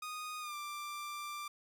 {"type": "tone with pitch glide", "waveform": "sawtooth", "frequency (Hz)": [1239, 1181], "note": ["D#6", "D6"], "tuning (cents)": [-8, 9], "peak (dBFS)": -37, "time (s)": [0.02, 1.48], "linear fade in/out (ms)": 5, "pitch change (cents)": -83, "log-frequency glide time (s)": [0.4, 0.55], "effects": []}